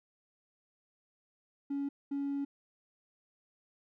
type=tone bursts at uneven times; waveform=triangle; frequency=280.5 Hz; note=C#4; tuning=21 cents sharp; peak=-29 dBFS; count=2; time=1.7-1.89 / 2.11-2.45 s; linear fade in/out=10 ms; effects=tanh soft clip ceiling -28 dBFS